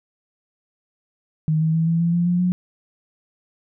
sine tone with pitch steps, 156.3 / 159.49 / 162.75 / 166.07 / 169.46 / 172.93 / 176.46 / 180.06 Hz, D#3 / D#3 / E3 / E3 / E3 / F3 / F3 / F#3, +8 / +43 / -22 / +13 / +48 / -17 / +18 / -47 cents, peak -16 dBFS, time 1.48-2.52 s, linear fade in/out 0 ms, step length 130 ms, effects none

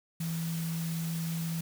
sine tone in noise, 164.81 Hz, E3, in tune, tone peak -31 dBFS, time 0.2-1.61 s, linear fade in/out 5 ms, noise white, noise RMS -43 dBFS, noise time 0.2-1.61 s, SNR +9 dB, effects none

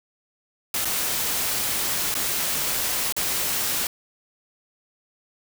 white noise with dropouts, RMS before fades -25 dBFS, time 0.74-3.87 s, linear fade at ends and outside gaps 2 ms, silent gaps 0.848-0.853 / 2.142-2.151 / 3.124-3.165 s, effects none

